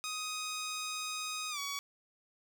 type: tone with pitch glide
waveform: 10% pulse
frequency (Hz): 1252 to 1128.4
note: D#6 to C#6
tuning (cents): +10 to +30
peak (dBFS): -28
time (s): 0.04-1.79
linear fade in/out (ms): 0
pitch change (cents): -180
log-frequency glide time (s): 1.5-1.59
effects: none